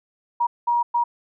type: tone bursts at uneven times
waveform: sine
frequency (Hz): 952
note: A#5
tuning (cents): +36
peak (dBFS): -17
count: 3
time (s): 0.4-0.47 / 0.67-0.83 / 0.94-1.04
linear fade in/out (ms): 10
effects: none